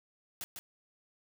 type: noise with echo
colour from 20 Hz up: white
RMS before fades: -40 dBFS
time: 0.41-0.44 s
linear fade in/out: 0 ms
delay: 150 ms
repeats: 1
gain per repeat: -4 dB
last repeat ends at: 0.59 s
effects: none